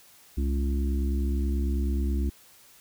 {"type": "harmonic tone with a mistuned harmonic", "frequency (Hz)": 69.3, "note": "C#2", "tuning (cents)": 0, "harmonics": [1, 3, 4, 5], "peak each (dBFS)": [-24, -34, -36, -38], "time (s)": [0.37, 2.3], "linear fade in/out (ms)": 10, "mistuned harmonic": 1, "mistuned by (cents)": -79, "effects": ["white hiss -55 dBFS RMS until 2.8 s"]}